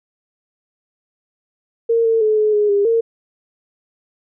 sine tone with pitch steps, 460.3 / 452.1 / 430.7 / 427 / 417.3 / 403.9 / 457.9 Hz, A#4 / A4 / A4 / G#4 / G#4 / G#4 / A#4, -22 / +47 / -37 / +48 / +8 / -48 / -31 cents, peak -12 dBFS, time 1.89-3.01 s, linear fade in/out 10 ms, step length 160 ms, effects none

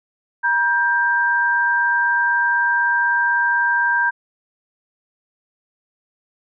sine tone pair together, 953.8 / 1582 Hz, A#5 / G6, +39 / +15 cents, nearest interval major sixth, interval 876 cents, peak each -20 / -16 dBFS, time 0.43-4.11 s, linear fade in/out 20 ms, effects none

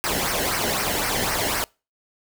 pink noise with flanger, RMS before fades -24 dBFS, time 0.04-1.64 s, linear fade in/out 0 ms, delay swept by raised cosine 0.27 to 0.86 ms, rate 3.9 Hz, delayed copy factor -0.65, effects noise-tail reverb RT60 0.3 s tail -26 dB re dry

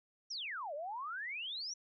sine exponential two-way sweep, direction down then up, 5980 to 557 to 5980 Hz, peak -39 dBFS, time 0.3-1.74 s, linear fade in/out 10 ms, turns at 0.74 s, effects none

